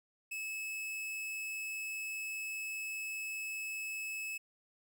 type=tone; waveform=45% pulse; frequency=2595 Hz; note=E7; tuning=28 cents flat; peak=-38 dBFS; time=0.31-4.38 s; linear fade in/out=10 ms; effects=none